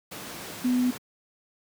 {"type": "tone in noise", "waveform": "sine", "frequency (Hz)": 249.6, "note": "B3", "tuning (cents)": 19, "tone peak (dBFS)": -20, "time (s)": [0.64, 0.91], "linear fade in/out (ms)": 10, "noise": "pink", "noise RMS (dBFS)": -38, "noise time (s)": [0.11, 0.98], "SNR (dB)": 15, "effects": ["high-pass 150 Hz 12 dB/octave"]}